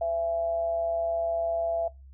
sine tone with amplitude modulation, 670 Hz, E5, 28 cents sharp, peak -23 dBFS, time 0.01-1.88 s, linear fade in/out 5 ms, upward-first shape sine, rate 158 Hz, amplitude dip 45%, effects noise-tail reverb RT60 0.2 s tail -20 dB re dry + added 67 Hz sine -46 dBFS peak until 2.13 s

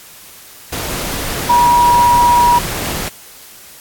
sine tone in noise, 962 Hz, B5, 46 cents flat, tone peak -7 dBFS, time 1.49-2.59 s, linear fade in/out 10 ms, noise pink, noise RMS -21 dBFS, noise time 0.72-3.09 s, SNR +11 dB, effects white hiss -38 dBFS RMS until 3.8 s + AAC 64 kbps

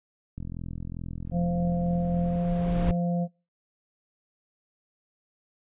click train, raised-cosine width 5 ms, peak -24 dBFS, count 85, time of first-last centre 0.38-2.356 s, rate 42.5 Hz
brown noise with exponential growth, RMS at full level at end -26 dBFS, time 1.25-2.91 s, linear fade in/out 1 ms, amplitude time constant 360 ms
harmonic tone, 173.8 Hz, F3, 8 cents flat, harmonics 1 / 3 / 4, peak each -24 / -34 / -36 dBFS, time 1.31-3.28 s, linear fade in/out 50 ms
effects noise-tail reverb RT60 0.3 s tail -24 dB re dry + resampled to 8000 Hz

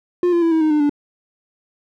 triangle tone with pitch steps, 354.6 / 343.1 / 332 / 321.2 / 310.8 / 300.8 / 291 Hz, F4 / F4 / E4 / E4 / D#4 / D4 / D4, +26 / -31 / +12 / -45 / -2 / +42 / -16 cents, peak -11 dBFS, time 0.23-0.895 s, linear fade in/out 2 ms, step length 95 ms, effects none

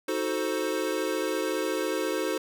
square chord, D# diminished seventh, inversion none, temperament equal with one note detuned, 315.7 / 370 / 440 / 523.3 Hz, D#4 / F#4 / A4 / C5, +25 / 0 / 0 / 0 cents, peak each -33 dBFS, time 0.08-2.38 s, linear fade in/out 5 ms, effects none

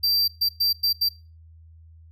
square tone bursts at uneven times, 4699 Hz, D8, in tune, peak -19 dBFS, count 5, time 0.03-0.28 / 0.41-0.49 / 0.6-0.73 / 0.83-0.93 / 1.01-1.09 s, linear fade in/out 10 ms, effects noise-tail reverb RT60 0.3 s tail -21 dB re dry + added 81 Hz sine -46 dBFS peak until 2.11 s

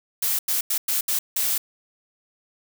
blue noise bursts at uneven times, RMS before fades -23 dBFS, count 6, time 0.22-0.39 / 0.48-0.61 / 0.7-0.78 / 0.88-1.01 / 1.08-1.19 / 1.36-1.58 s, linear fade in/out 5 ms, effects none

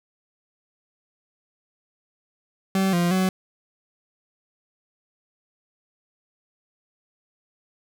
40% pulse tone with pitch steps, 191.9 / 173.8 / 187.1 Hz, G3 / F3 / F#3, -37 / -8 / +20 cents, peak -18 dBFS, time 2.75-3.29 s, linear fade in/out 2 ms, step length 180 ms, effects none

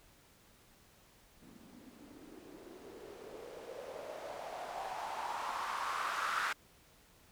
violet noise with low-pass filter sweep, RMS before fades -42 dBFS, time 1.42-6.53 s, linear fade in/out 5 ms, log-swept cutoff 220 to 1400 Hz, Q 4.1, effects pink hiss -64 dBFS RMS until 7.31 s

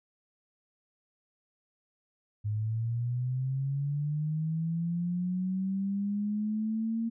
sine linear sweep, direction up, 103.83 to 230 Hz, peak -28 dBFS, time 2.44-7.1 s, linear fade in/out 20 ms, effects none

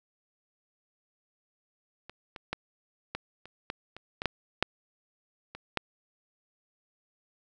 clicks, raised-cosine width 0.3 ms, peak -27 / -25 / -15 / -17 / -30 / -17 / -27 / -17 / -10 / -7 / -25 / -11 dBFS, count 12, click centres 2.096 / 2.362 / 2.53 / 3.15 / 3.456 / 3.701 / 3.966 / 4.219 / 4.257 / 4.626 / 5.55 / 5.773 s, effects none

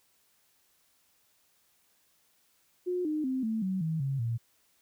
sine tone with pitch steps, 360 / 306.2 / 260.5 / 221.6 / 188.51 / 160.36 / 136.41 / 116.04 Hz, F#4 / D#4 / C4 / A3 / F#3 / E3 / C#3 / A#2, -47 / -28 / -7 / +13 / +33 / -47 / -27 / -7 cents, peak -28 dBFS, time 2.86-4.38 s, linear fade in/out 20 ms, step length 190 ms, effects white hiss -69 dBFS RMS until 4.81 s

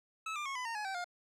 25% pulse tone with pitch steps, 1300 / 1192.1 / 1093.2 / 1002.4 / 919.2 / 842.9 / 773 / 708.8 Hz, E6 / D6 / C#6 / B5 / A#5 / G#5 / G5 / F5, -24 / +26 / -24 / +25 / -25 / +25 / -24 / +25 cents, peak -33 dBFS, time 0.26-1.044 s, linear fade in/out 5 ms, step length 98 ms, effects low-pass 7000 Hz 12 dB/octave

